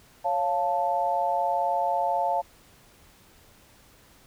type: chord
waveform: sine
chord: Db augmented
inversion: none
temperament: equal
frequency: 554.4 / 698.5 / 880 Hz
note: Db5 / F5 / A5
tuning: 0 / 0 / 0 cents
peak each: -30 / -26 / -26 dBFS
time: 0.24-2.42 s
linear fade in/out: 20 ms
effects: pink hiss -56 dBFS RMS until 4.26 s